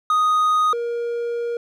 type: tone pair in turn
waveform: triangle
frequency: 1244.5 / 472.1 Hz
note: D#6 / A#4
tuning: 0 / +22 cents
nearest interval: octave + perfect fourth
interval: 1678 cents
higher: first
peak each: -13 / -20 dBFS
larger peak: first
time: 0.1-0.73 / 0.73-1.57 s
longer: second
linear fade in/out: 2 ms
effects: none